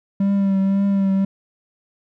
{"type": "tone with vibrato", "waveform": "triangle", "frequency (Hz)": 196, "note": "G3", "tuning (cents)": 0, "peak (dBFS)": -13, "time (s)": [0.2, 1.25], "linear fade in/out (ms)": 5, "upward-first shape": "triangle", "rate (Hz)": 1.9, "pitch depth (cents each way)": 33, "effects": []}